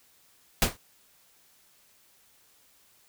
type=noise with exponential decay; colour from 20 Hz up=pink; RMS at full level=-17 dBFS; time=0.62-0.77 s; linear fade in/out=2 ms; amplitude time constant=32 ms; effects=white hiss -62 dBFS RMS until 3.08 s